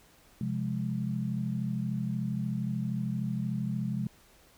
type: chord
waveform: sine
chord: F minor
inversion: second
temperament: equal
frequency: 130.81 / 174.61 / 207.7 Hz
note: C3 / F3 / Ab3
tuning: 0 / 0 / 0 cents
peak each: -33 / -35 / -33 dBFS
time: 0.41-4.07 s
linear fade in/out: 2 ms
effects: pink hiss -60 dBFS RMS until 4.57 s